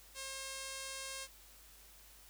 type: tone with low-pass filter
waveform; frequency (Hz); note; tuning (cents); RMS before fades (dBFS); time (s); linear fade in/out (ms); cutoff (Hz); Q
5% pulse; 536; C5; +42; -45; 0.14-1.28; 50; 10000; 9.6
effects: added 50 Hz sine -63 dBFS peak until 2.29 s + white hiss -60 dBFS RMS until 2.29 s